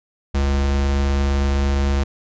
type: tone pair together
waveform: square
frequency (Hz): 40.72 / 69.4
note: E1 / C#2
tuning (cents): -20 / +3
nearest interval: major sixth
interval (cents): 923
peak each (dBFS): -29 / -17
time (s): 0.34-2.04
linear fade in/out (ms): 10
effects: resampled to 16000 Hz